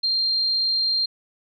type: tone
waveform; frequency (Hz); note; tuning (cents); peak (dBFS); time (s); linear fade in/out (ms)
sine; 4186; C8; 0; -19; 0.03-1.06; 10
effects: none